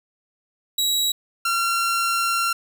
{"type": "tone pair in turn", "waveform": "sawtooth", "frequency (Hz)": [3874, 1369.7], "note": ["B7", "F6"], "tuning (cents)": [-34, -34], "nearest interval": "octave + tritone", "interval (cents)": 1800, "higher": "first", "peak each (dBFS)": -16, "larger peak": "neither", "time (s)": [[0.78, 1.12], [1.45, 2.53]], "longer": "second", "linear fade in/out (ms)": 5, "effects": []}